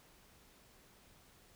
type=silence; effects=pink hiss -64 dBFS RMS until 1.55 s